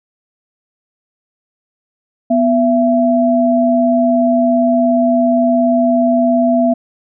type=tone pair together; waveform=sine; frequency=246.9 / 670.3 Hz; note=B3 / E5; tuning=0 / +29 cents; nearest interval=octave + perfect fourth; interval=1729 cents; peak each=-12 dBFS; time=2.3-6.74 s; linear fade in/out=10 ms; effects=none